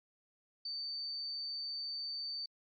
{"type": "tone", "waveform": "sine", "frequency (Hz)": 4573, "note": "D8", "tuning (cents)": -47, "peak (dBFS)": -38, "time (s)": [0.65, 2.46], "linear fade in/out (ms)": 5, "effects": ["Opus 48 kbps"]}